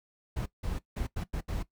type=noise bursts at uneven times; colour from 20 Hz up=brown; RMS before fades=-33 dBFS; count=6; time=0.36-0.46 / 0.63-0.79 / 0.96-1.07 / 1.16-1.24 / 1.33-1.41 / 1.48-1.63 s; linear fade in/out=10 ms; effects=noise-tail reverb RT60 0.1 s tail -17 dB re dry